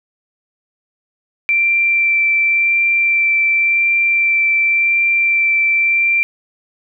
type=tone with vibrato; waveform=sine; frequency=2349 Hz; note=D7; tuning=in tune; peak=-11 dBFS; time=1.49-6.23 s; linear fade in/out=0 ms; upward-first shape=sine; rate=0.91 Hz; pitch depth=9 cents each way; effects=none